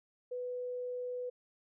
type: tone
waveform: sine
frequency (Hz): 495.9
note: B4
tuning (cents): +7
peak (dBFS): -36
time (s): 0.31-1.3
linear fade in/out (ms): 10
effects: none